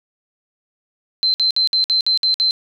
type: tone bursts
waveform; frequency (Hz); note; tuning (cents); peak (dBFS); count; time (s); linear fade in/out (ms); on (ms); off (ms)
sine; 4093; C8; -39; -13; 8; 1.23-2.509; 0; 110; 57
effects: none